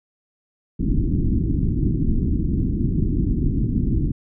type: low-pass noise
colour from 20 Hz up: pink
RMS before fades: -20 dBFS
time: 0.79-4.12 s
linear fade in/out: 10 ms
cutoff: 330 Hz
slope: 48 dB/octave
effects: none